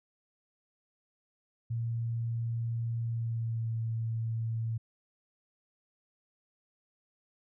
sine tone with pitch glide, 115.9 to 113.45 Hz, A#2 to A#2, -10 to -47 cents, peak -30 dBFS, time 1.7-4.78 s, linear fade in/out 10 ms, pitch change -37 cents, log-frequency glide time 3.03-3.75 s, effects none

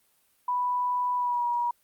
sine tone with pitch glide, 987.8 to 959.1 Hz, B5 to A#5, 0 to +49 cents, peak -24 dBFS, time 0.48-1.71 s, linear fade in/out 5 ms, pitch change -51 cents, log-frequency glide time 1.16-1.46 s, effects white hiss -67 dBFS RMS until 1.83 s + Opus 32 kbps

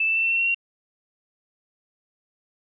sine tone with pitch steps, 2637 / 2655 / 2674 / 2692 / 2711 / 2730 / 2749 Hz, E7 / E7 / E7 / E7 / E7 / F7 / F7, 0 / +12 / +24 / +36 / +48 / -40 / -28 cents, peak -19 dBFS, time 0-0.546 s, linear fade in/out 5 ms, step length 78 ms, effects none

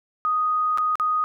sine tone with dropouts, 1244.5 Hz, D#6, in tune, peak -19 dBFS, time 0.25-1.24 s, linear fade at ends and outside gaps 0 ms, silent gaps 0.775-0.783 / 0.955-0.998 s, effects none

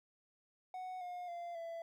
triangle tone with pitch steps, 740 / 715.2 / 691.2 / 668.1 Hz, F#5 / F5 / F5 / E5, 0 / +41 / -18 / +23 cents, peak -40 dBFS, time 0.74-1.82 s, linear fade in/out 2 ms, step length 270 ms, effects 13-bit

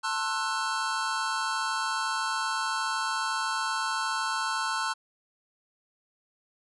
square chord, F# half-diminished seventh, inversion first, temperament just, 888 / 1065.6 / 1332 / 1480 Hz, A5 / C6 / E6 / F#6, +16 / +31 / +18 / 0 cents, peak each -34 dBFS, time 0.03-4.94 s, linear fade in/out 20 ms, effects resampled to 24000 Hz

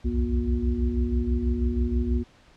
sine tone cluster, 61.2 / 67.4 / 87.6 / 240 / 359.7 Hz, B1 / C#2 / F2 / B3 / F#4, -15 / -48 / +6 / -49 / -49 cents, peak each -26 / -26 / -34 / -28 / -34 dBFS, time 0.04-2.24 s, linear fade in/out 20 ms, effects pink hiss -56 dBFS RMS until 2.56 s + low-pass 5000 Hz 12 dB/octave

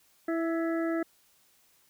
harmonic tone with a mistuned harmonic, 329.8 Hz, E4, 1 cent sharp, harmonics 1 / 2 / 4 / 5 / 6, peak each -28 / -34 / -40 / -42 / -44 dBFS, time 0.28-1.03 s, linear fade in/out 5 ms, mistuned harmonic 5, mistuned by +32 cents, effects white hiss -65 dBFS RMS until 1.89 s

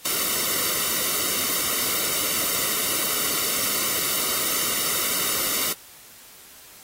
white noise with comb filter, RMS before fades -24 dBFS, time 0.05-5.73 s, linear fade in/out 5 ms, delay 1.2 ms, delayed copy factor -0.7, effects white hiss -47 dBFS RMS until 6.83 s + AAC 48 kbps

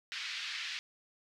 pink band-pass noise, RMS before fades -40 dBFS, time 0.12-0.79 s, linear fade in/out 0 ms, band 1800 to 4800 Hz, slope 24 dB/octave, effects none

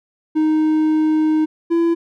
triangle tone pair in turn, 311.1 / 336 Hz, D#4 / E4, 0 / +33 cents, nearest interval minor second, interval 133 cents, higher second, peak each -11 dBFS, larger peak neither, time 0.35-1.46 / 1.7-1.95 s, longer first, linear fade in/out 20 ms, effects none

